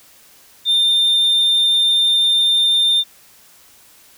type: tone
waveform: sine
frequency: 3606 Hz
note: A7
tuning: 42 cents sharp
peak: -9 dBFS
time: 0.65-3.04 s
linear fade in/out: 50 ms
effects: tanh soft clip ceiling -11 dBFS + white hiss -48 dBFS RMS until 4.17 s